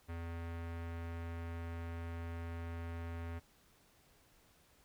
square tone with low-pass filter, 84 Hz, E2, 33 cents sharp, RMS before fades -43 dBFS, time 0.08-3.4 s, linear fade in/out 20 ms, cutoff 2100 Hz, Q 1.4, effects pink hiss -68 dBFS RMS until 4.84 s

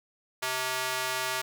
square tone with high-pass filter, 129 Hz, C3, 24 cents flat, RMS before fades -31 dBFS, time 0.42-1.42 s, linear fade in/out 10 ms, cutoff 1000 Hz, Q 0.71, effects none

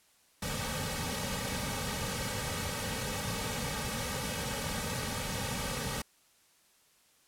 pink noise with comb filter, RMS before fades -35 dBFS, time 0.42-6.02 s, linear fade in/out 5 ms, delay 2.9 ms, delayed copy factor -0.95, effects white hiss -66 dBFS RMS until 7.27 s + low-pass 12000 Hz 12 dB/octave

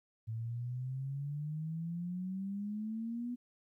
sine exponential sweep, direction up, 110.3 to 246.9 Hz, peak -36 dBFS, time 0.27-3.36 s, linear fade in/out 20 ms, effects 13-bit

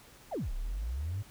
sine exponential two-way sweep, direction down then up, 950 to 31.14 to 108.1 Hz, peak -31 dBFS, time 0.31-1.23 s, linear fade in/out 20 ms, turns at 0.52 s, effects tanh soft clip ceiling -28 dBFS + pink hiss -56 dBFS RMS until 1.3 s

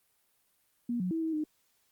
sine tone with pitch steps, 239.1 / 182 / 325.5 / 321.3 / 306.5 Hz, A#3 / F#3 / E4 / E4 / D#4, +44 / -28 / -22 / -44 / -26 cents, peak -29 dBFS, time 0.89-1.44 s, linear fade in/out 5 ms, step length 110 ms, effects white hiss -72 dBFS RMS until 1.91 s + Opus 32 kbps

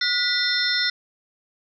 sine tone cluster, 1449 / 1975 / 3613 / 4188 / 5340 Hz, F#6 / B6 / A7 / C8 / E8, -37 / 0 / +45 / +1 / +22 cents, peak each -26 dBFS, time 0.01-0.9 s, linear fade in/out 5 ms, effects none

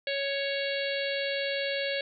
harmonic tone, 555 Hz, C#5, 2 cents sharp, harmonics 1 / 3 / 4 / 5 / 6 / 7 / 8, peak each -31 / -36 / -37 / -38 / -39 / -39 / -40 dBFS, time 0.07-2.01 s, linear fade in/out 2 ms, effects none

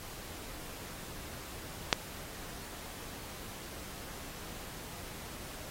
click, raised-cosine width 0.2 ms, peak -4 dBFS, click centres 1.928 s, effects pink hiss -46 dBFS RMS until 5.7 s + AAC 48 kbps

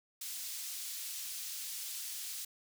pink high-pass noise, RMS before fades -42 dBFS, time 0.21-2.45 s, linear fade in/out 5 ms, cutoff 4600 Hz, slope 12 dB/octave, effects none

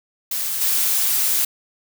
blue noise with level steps, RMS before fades -24 / -19 dBFS, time 0.31-1.45 s, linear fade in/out 5 ms, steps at 0.61 s, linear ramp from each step 2 ms, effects none

